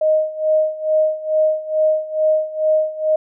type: tone with tremolo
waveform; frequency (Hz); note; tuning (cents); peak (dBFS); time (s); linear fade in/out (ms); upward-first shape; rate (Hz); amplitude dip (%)
sine; 622.3; D#5; 0; -11; 0.01-3.16; 5; sine; 2.3; 85
effects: none